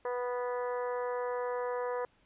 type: harmonic tone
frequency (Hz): 246.2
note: B3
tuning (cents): -5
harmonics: 2 / 3 / 4 / 5 / 6 / 7 / 8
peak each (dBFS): -33 / -44 / -39 / -45 / -51 / -48 / -53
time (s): 0.05-2.05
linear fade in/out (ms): 2
effects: pink hiss -68 dBFS RMS until 2.25 s + resampled to 8000 Hz